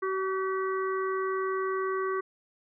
harmonic tone with a mistuned harmonic, 380.4 Hz, F#4, 48 cents sharp, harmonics 1 / 3 / 4 / 5, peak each -29 / -32 / -40 / -41 dBFS, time 0.02-2.21 s, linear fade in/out 10 ms, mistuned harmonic 5, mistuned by +36 cents, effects none

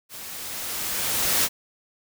white noise with level ramp, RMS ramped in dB -39 to -20 dBFS, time 0.09-1.49 s, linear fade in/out 50 ms, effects none

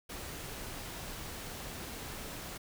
pink noise, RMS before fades -43 dBFS, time 0.09-2.58 s, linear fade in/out 10 ms, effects none

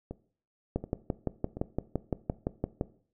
two click trains, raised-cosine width 2 ms, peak -15 / -24 dBFS, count 13 / 4, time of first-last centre 0.76-2.811 / 0.11-2.3 s, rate 5.85 / 1.37 Hz, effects noise-tail reverb RT60 0.5 s tail -18 dB re dry

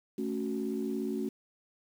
sine chord, F# minor, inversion first, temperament equal, 220 / 277.2 / 370 Hz, A3 / C#4 / F#4, 0 / 0 / 0 cents, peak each -34 / -35 / -35 dBFS, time 0.18-1.29 s, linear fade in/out 5 ms, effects tanh soft clip ceiling -22 dBFS + 9-bit

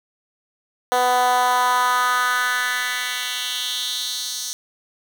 10% pulse tone with high-pass filter sweep, 248.8 Hz, B3, 13 cents sharp, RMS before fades -21 dBFS, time 0.92-4.53 s, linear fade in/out 0 ms, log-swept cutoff 600 to 5300 Hz, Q 2.7, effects 8-bit

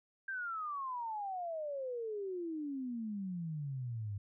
sine exponential sweep, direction down, 1600 to 98 Hz, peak -37 dBFS, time 0.28-4.18 s, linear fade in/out 5 ms, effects none

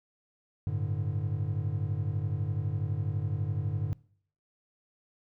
triangle chord, G suspended second, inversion none, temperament equal, 98 / 110 / 146.83 Hz, G2 / A2 / D3, 0 / 0 / 0 cents, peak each -30 / -31 / -32 dBFS, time 0.67-3.93 s, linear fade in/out 0 ms, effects noise-tail reverb RT60 0.6 s tail -23 dB re dry

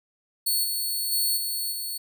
10% pulse tone with level steps, 4413 Hz, C#8, 9 cents flat, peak -15 / -19 / -15 / -20 / -23 dBFS, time 0.46-1.98 s, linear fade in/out 10 ms, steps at 0.63 / 1.11 / 1.36 / 1.71 s, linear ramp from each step 20 ms, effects none

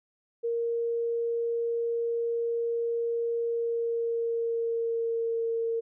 sine tone with pitch glide, 466.2 to 458.2 Hz, A#4 to A#4, 0 to -30 cents, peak -26 dBFS, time 0.43-5.81 s, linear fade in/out 20 ms, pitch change -30 cents, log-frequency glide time 3.44-5.48 s, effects none

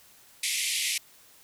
pink band-pass noise, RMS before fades -29 dBFS, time 0.43-0.98 s, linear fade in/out 5 ms, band 2000 to 12000 Hz, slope 96 dB/octave, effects white hiss -56 dBFS RMS until 1.43 s

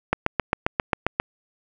click train, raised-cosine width 0.5 ms, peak -4 dBFS, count 9, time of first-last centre 0.13-1.2 s, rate 7.48 Hz, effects none

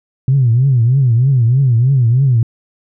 sine tone with vibrato, 125.8 Hz, B2, 32 cents sharp, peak -7 dBFS, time 0.28-2.43 s, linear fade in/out 2 ms, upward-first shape triangle, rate 3.2 Hz, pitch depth 210 cents each way, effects tanh soft clip ceiling -3 dBFS

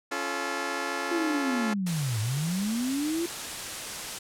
10% pulse chord, Db augmented, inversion none, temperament just, 277.2 / 346.5 / 433.1 Hz, Db4 / F4 / A4, 0 / -14 / -27 cents, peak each -26 dBFS, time 0.11-1.74 s, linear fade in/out 10 ms
sine linear two-way sweep, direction down then up, 346.9 to 103.83 to 346.9 Hz, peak -26 dBFS, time 1.11-3.26 s, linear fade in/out 5 ms, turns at 2.2 s
white noise, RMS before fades -35 dBFS, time 1.86-4.19 s, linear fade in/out 10 ms
effects low-pass 10000 Hz 12 dB/octave

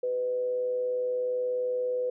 sine tone with frequency modulation, 499 Hz, B4, 18 cents sharp, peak -26 dBFS, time 0.03-2.1 s, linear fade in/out 5 ms, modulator 117 Hz, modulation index 0.22, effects none

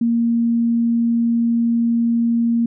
sine tone, 233.1 Hz, A#3, in tune, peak -14 dBFS, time 0.01-2.66 s, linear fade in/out 5 ms, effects none

